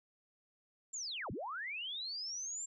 sine linear two-way sweep, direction down then up, 7459 to 70.6 to 7459 Hz, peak -39 dBFS, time 0.93-2.66 s, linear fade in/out 10 ms, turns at 1.31 s, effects none

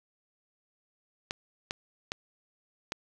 clicks, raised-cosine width 0.2 ms, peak -15 dBFS, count 4, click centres 1.309 / 1.709 / 2.119 / 2.921 s, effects none

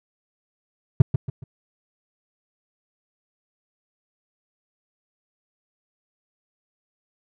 triangle tone with echo, 130.81 Hz, C3, in tune, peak -4 dBFS, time 1-1.02 s, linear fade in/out 5 ms, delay 140 ms, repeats 3, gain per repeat -9 dB, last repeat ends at 1.44 s, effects none

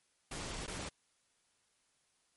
pink noise with dropouts, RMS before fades -42 dBFS, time 0.31-0.89 s, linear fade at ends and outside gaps 5 ms, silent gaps 0.665-0.677 s, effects white hiss -75 dBFS RMS until 2.36 s + MP3 48 kbps

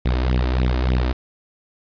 sawtooth tone with flanger, 62.7 Hz, B1, 27 cents sharp, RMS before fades -19 dBFS, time 0.05-1.13 s, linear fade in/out 10 ms, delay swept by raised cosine 0.32 to 3.32 ms, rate 3.4 Hz, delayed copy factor +0.85, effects resampled to 11025 Hz + 8-bit

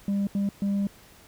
sine tone bursts at uneven times, 199.7 Hz, G3, 32 cents sharp, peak -20 dBFS, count 3, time 0.08-0.27 / 0.35-0.49 / 0.62-0.87 s, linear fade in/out 2 ms, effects tanh soft clip ceiling -22 dBFS + pink hiss -53 dBFS RMS until 1.27 s

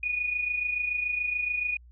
sine tone pair together, 2437 / 2464 Hz, D#7 / D#7, -37 / -17 cents, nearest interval unison, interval 20 cents, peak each -34 / -27 dBFS, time 0.03-1.77 s, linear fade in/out 5 ms, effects added 60 Hz sine -49 dBFS peak until 1.91 s

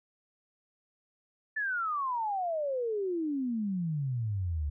sine exponential sweep, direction down, 1771 to 70.1 Hz, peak -29 dBFS, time 1.56-4.7 s, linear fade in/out 10 ms, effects none

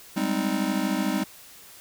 square chord, Ab major seventh, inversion third, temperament just, 194.67 / 207.7 / 259.6 / 311.5 Hz, G3 / Ab3 / C4 / Eb4, -12 / 0 / -13 / +2 cents, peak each -30 dBFS, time 0.16-1.24 s, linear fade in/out 10 ms, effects white hiss -48 dBFS RMS until 1.8 s

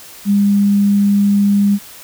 sine tone, 201.9 Hz, G#3, 49 cents flat, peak -9 dBFS, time 0.25-1.79 s, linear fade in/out 50 ms, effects white hiss -37 dBFS RMS until 2.03 s

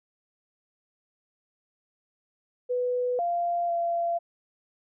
sine tone with pitch steps, 495.3 / 693 / 684 Hz, B4 / F5 / F5, +5 / -14 / -36 cents, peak -24 dBFS, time 2.69-4.19 s, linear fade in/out 20 ms, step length 500 ms, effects none

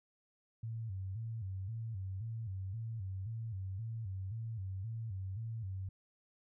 sine tone with vibrato, 103.83 Hz, G#2, in tune, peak -38 dBFS, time 0.63-5.89 s, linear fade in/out 5 ms, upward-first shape square, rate 1.9 Hz, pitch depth 150 cents each way, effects none

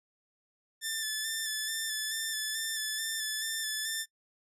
10% pulse tone with vibrato, 1760 Hz, A6, in tune, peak -23 dBFS, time 0.81-4.06 s, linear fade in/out 50 ms, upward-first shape square, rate 2.3 Hz, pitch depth 23 cents each way, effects noise-tail reverb RT60 0.1 s tail -23 dB re dry + resampled to 32000 Hz

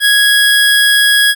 25% pulse tone, 1661.2 Hz, G#6, in tune, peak -3 dBFS, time 0-1.35 s, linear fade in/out 50 ms, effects none

